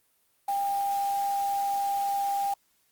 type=tone in noise; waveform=sine; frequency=798 Hz; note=G5; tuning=31 cents sharp; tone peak=-25 dBFS; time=0.48-2.54 s; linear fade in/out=5 ms; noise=white; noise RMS=-43 dBFS; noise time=0.48-2.54 s; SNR=+15 dB; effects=white hiss -69 dBFS RMS until 2.91 s + Opus 32 kbps